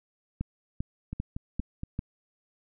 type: two click trains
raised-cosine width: 5 ms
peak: -18 / -22 dBFS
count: 5 / 4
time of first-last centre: 0.41-1.991 / 1.13-1.834 s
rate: 2.53 / 4.26 Hz
effects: none